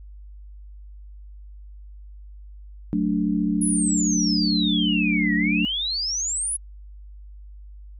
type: chord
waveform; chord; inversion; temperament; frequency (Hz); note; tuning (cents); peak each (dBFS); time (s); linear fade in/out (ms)
sine; D major; first; equal; 185 / 220 / 293.7; F#3 / A3 / D4; 0 / 0 / 0; -24; 2.93-5.65; 0
type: exponential two-way sweep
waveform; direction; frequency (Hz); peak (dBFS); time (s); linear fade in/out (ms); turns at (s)
sine; down then up; 10590 to 1864.7 to 10590; -23; 3.61-6.57; 10; 5.35
effects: added 50 Hz sine -39 dBFS peak until 7.99 s